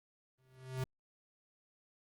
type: tone with exponential growth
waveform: square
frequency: 130 Hz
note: C3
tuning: 11 cents flat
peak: -33 dBFS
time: 0.38-0.84 s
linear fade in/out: 5 ms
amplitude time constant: 98 ms
effects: Opus 24 kbps